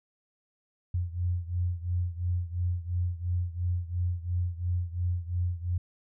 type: beating tone pair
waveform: sine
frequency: 87.5 / 90.4 Hz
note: F2 / F#2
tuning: +4 / -40 cents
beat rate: 2.9 Hz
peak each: -29 / -32 dBFS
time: 0.94-5.78 s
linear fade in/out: 5 ms
effects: none